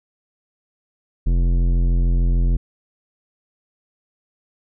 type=tone with tanh clipping; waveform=sine; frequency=43.37 Hz; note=F1; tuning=11 cents flat; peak=-16 dBFS; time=1.26-2.57 s; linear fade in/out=10 ms; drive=14 dB; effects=none